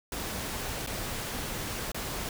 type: noise with dropouts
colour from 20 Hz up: pink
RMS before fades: -35 dBFS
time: 0.12-2.29 s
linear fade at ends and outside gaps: 2 ms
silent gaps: 0.864-0.872 / 1.918-1.945 s
effects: none